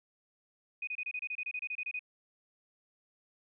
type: tone bursts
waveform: sine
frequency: 2489 Hz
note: D#7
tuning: in tune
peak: -34 dBFS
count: 15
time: 0.82-1.993 s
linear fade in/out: 5 ms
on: 53 ms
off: 27 ms
effects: none